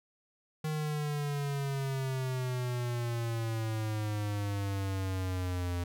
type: exponential sweep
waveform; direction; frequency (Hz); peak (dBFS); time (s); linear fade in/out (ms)
square; down; 155.56 to 87.1; -32; 0.64-5.84; 5
effects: none